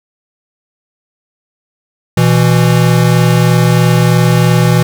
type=tone pair together; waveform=square; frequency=121.74 / 164.81 Hz; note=B2 / E3; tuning=-24 / 0 cents; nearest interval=perfect fourth; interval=524 cents; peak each=-10 dBFS; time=2.17-4.83 s; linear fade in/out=5 ms; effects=none